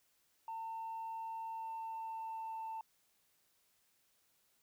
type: tone with pitch glide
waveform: sine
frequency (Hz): 900 to 891.7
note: A5 to A5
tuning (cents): +39 to +23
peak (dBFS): -39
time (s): 0.48-2.81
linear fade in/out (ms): 2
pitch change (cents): -16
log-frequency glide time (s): 1.53-2.7
effects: tanh soft clip ceiling -38 dBFS + white hiss -75 dBFS RMS until 4.62 s